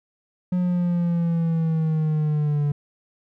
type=linear sweep; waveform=triangle; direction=down; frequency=181.1 to 144.5 Hz; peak=-17 dBFS; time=0.52-2.72 s; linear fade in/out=5 ms; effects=none